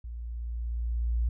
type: tone with level ramp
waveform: sine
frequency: 58.3 Hz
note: A#1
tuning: 1 cent sharp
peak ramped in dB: -36 to -23 dBFS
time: 0.04-1.29 s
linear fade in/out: 5 ms
effects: none